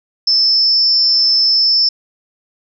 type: tone with amplitude modulation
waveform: sine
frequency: 5270 Hz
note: E8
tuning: 1 cent flat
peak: -6 dBFS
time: 0.27-1.89 s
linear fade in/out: 5 ms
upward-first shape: sine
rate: 261 Hz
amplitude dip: 70%
effects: none